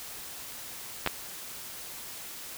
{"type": "clicks", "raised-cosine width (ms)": 0.3, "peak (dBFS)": -10, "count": 2, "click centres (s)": [1.063, 1.074], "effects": ["white hiss -42 dBFS RMS until 2.57 s"]}